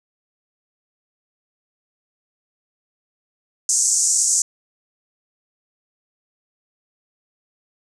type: band-pass noise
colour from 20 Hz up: pink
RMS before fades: -18 dBFS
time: 3.69-4.42 s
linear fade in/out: 2 ms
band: 6200 to 8400 Hz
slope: 48 dB/octave
effects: none